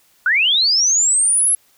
sine linear sweep, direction up, 1410 to 11175 Hz, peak -12 dBFS, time 0.26-1.55 s, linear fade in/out 2 ms, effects white hiss -56 dBFS RMS until 1.77 s

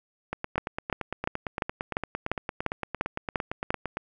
two click trains, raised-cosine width 0.5 ms, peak -10 / -15 dBFS, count 10 / 33, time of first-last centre 0.58-3.705 / 0.33-3.971 s, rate 2.88 / 8.79 Hz, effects none

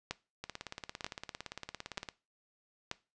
two click trains, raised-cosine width 0.2 ms, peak -23 / -18 dBFS, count 30 / 4, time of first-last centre 0.44-2.088 / 0.11-2.914 s, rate 17.6 / 1.07 Hz, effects noise-tail reverb RT60 0.3 s tail -19 dB re dry + resampled to 22050 Hz

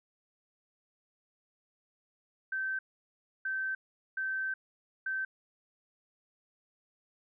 sine tone bursts at uneven times, 1548 Hz, G6, 22 cents flat, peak -31 dBFS, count 4, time 2.52-2.79 / 3.45-3.75 / 4.17-4.54 / 5.06-5.25 s, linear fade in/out 5 ms, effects none

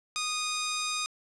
10% pulse tone, 1236 Hz, D#6, 12 cents flat, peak -21 dBFS, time 0.16-1.06 s, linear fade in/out 0 ms, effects resampled to 24000 Hz + 8-bit

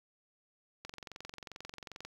click train, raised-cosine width 0.2 ms, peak -27 dBFS, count 28, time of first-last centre 0.85-2.05 s, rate 22.5 Hz, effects 9-bit

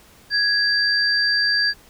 sine tone pair together, 1661.2 / 4699 Hz, G#6 / D8, 0 / 0 cents, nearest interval octave + tritone, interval 1800 cents, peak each -19 dBFS, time 0.3-1.74 s, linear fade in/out 50 ms, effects pink hiss -50 dBFS RMS until 1.89 s

